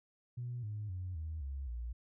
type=tone with pitch steps; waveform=sine; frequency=121.8 / 105.42 / 91.25 / 78.98 / 68.36 / 59.17 Hz; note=B2 / G#2 / F#2 / D#2 / C#2 / A#1; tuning=-24 / +26 / -24 / +26 / -24 / +27 cents; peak=-37 dBFS; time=0.37-1.93 s; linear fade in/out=10 ms; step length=260 ms; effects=tanh soft clip ceiling -33 dBFS